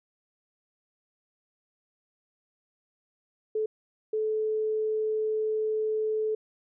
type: tone bursts at uneven times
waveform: sine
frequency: 433.6 Hz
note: A4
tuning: 25 cents flat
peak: -25 dBFS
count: 2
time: 3.55-3.66 / 4.13-6.35 s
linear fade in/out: 5 ms
effects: none